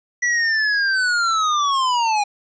square linear sweep, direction down, 1962 to 809 Hz, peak -17 dBFS, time 0.22-2.24 s, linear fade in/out 10 ms, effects resampled to 16000 Hz + 9-bit

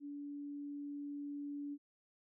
sine tone with level ramp, 287.5 Hz, D4, 37 cents flat, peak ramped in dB -43 to -40 dBFS, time 0-1.78 s, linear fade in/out 50 ms, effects none

